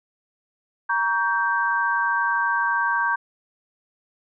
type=chord; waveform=sine; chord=G diminished; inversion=first; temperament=just; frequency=940.8 / 1128.9 / 1568 Hz; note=Bb5 / Db6 / G6; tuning=+16 / +31 / 0 cents; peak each=-24 / -26 / -22 dBFS; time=0.89-3.16 s; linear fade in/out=10 ms; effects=none